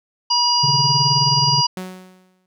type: harmonic tone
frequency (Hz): 965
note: B5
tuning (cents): -40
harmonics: 1 / 3 / 5 / 6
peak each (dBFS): -19 / -25 / -16 / -28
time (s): 0.3-1.67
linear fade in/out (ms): 10
type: tone with tremolo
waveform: triangle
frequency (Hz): 140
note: C#3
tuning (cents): +18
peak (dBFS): -14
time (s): 0.63-1.62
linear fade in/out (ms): 10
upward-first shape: sine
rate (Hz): 19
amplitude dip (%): 90
type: tone with exponential decay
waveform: sawtooth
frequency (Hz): 185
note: F#3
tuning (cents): 0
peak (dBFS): -21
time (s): 1.77-2.46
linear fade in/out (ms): 2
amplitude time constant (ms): 150
effects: none